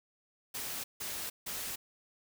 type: noise bursts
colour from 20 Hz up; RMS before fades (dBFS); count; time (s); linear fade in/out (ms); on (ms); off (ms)
white; -39; 3; 0.54-1.76; 10; 300; 160
effects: none